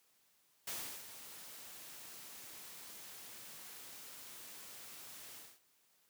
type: noise with ADSR envelope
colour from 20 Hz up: white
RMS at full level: -41 dBFS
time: 0.67-5.6 s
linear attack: 6 ms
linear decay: 350 ms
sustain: -11 dB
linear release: 230 ms
effects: white hiss -73 dBFS RMS until 6.09 s + high-pass 100 Hz 12 dB/octave